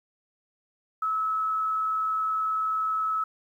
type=tone with frequency modulation; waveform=sine; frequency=1295 Hz; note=E6; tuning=31 cents flat; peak=-24 dBFS; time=1.02-3.24 s; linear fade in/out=5 ms; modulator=91.3 Hz; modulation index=0.2; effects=10-bit